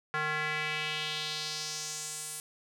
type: tone with band-pass filter sweep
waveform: square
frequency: 153.4 Hz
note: D#3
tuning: 24 cents flat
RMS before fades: -35 dBFS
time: 0.14-2.4 s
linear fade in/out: 0 ms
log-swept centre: 1500 to 9900 Hz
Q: 2.4
effects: none